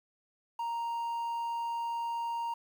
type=tone with quantisation; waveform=triangle; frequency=932.3 Hz; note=A#5; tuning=in tune; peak=-30 dBFS; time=0.59-2.54 s; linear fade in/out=5 ms; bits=10; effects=none